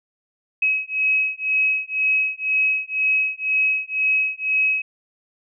sine beating tone pair, 2553 / 2555 Hz, D#7 / D#7, +44 / +45 cents, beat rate 2 Hz, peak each -21 dBFS, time 0.62-4.82 s, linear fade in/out 5 ms, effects none

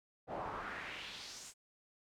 brown noise with band-pass filter sweep, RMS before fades -45 dBFS, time 0.27-1.54 s, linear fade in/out 50 ms, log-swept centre 640 to 8300 Hz, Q 2.4, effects none

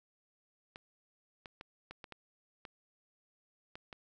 clicks, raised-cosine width 0.3 ms, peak -30 dBFS, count 9, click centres 0.759 / 1.458 / 1.611 / 1.91 / 2.042 / 2.123 / 2.652 / 3.755 / 3.928 s, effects none

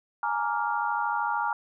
sine chord, Bb dominant seventh, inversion third, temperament just, 839.1 / 932.3 / 1165.4 / 1398.5 Hz, Ab5 / Bb5 / D6 / F6, +18 / 0 / -14 / +2 cents, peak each -30 / -29 / -34 / -31 dBFS, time 0.23-1.53 s, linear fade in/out 2 ms, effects none

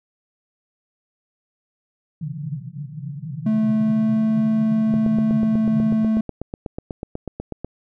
pink band-pass noise, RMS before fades -30 dBFS, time 2.21-6.04 s, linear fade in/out 5 ms, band 130 to 170 Hz, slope 96 dB/octave
triangle tone with pitch glide, 217.8 to 219.7 Hz, A3 to A3, -17 to -2 cents, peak -14 dBFS, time 3.46-6.21 s, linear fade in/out 5 ms, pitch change +15 cents, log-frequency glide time 3.78-4.08 s
click train, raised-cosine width 2 ms, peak -15 dBFS, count 23, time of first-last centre 4.94-7.646 s, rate 8.13 Hz
effects none

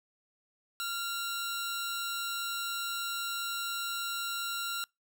sawtooth tone pair together, 1385 / 3917 Hz, F6 / B7, -15 / -15 cents, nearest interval octave + tritone, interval 1800 cents, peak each -31 / -35 dBFS, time 0.8-4.84 s, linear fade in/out 0 ms, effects noise-tail reverb RT60 0.2 s tail -26 dB re dry

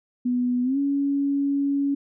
sine tone with pitch glide, 246.9 to 280.4 Hz, B3 to C#4, 0 to +20 cents, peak -20 dBFS, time 0.25-1.95 s, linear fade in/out 10 ms, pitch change +220 cents, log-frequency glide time 0.63-0.78 s, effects none

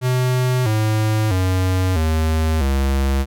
square tone with pitch steps, 126.7 / 108.4 / 92.75 / 79.36 / 67.9 Hz, B2 / A2 / F#2 / D#2 / C#2, +45 / -25 / +5 / +35 / -35 cents, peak -16 dBFS, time 0.01-3.26 s, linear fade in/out 50 ms, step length 650 ms, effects none

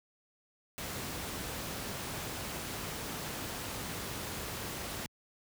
pink noise, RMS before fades -39 dBFS, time 0.78-5.06 s, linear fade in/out 0 ms, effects high-pass 60 Hz 12 dB/octave

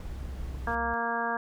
brown noise, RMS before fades -40 dBFS, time 0-0.75 s, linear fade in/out 2 ms
triangle tone with pitch glide, 65.41 to 64.96 Hz, C2 to C2, 0 to -12 cents, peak -34 dBFS, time 0.11-0.94 s, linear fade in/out 0 ms, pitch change -12 cents, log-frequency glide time 0.46-0.69 s
harmonic tone, 233.1 Hz, A#3, in tune, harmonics 1 / 2 / 3 / 4 / 5 / 6 / 7, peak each -38 / -37 / -34 / -33 / -35 / -39 / -33 dBFS, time 0.67-1.37 s, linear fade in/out 2 ms
effects none

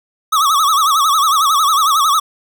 square tone with vibrato, 1200 Hz, D6, 37 cents sharp, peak -11 dBFS, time 0.32-2.2 s, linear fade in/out 10 ms, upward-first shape sine, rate 11 Hz, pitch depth 150 cents each way, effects none

